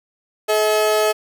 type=tone pair together; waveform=35% pulse; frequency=428.2 / 641.6 Hz; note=A4 / E5; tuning=-47 / -47 cents; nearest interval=perfect fifth; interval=700 cents; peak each=-16 dBFS; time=0.48-1.13 s; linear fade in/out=20 ms; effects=none